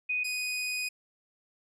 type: tone pair in turn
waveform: sine / sawtooth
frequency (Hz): 2489 / 2489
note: D#7 / D#7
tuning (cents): 0 / 0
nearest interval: unison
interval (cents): 0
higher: neither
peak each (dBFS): -27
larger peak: neither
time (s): 0.09-0.24 / 0.24-0.89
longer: second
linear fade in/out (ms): 10
effects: low-pass 12000 Hz 12 dB/octave